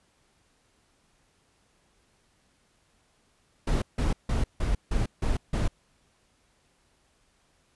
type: noise bursts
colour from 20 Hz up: brown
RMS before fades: -25 dBFS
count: 7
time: 3.67-5.68 s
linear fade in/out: 5 ms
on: 150 ms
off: 160 ms
effects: pink hiss -67 dBFS RMS until 7.75 s + resampled to 24000 Hz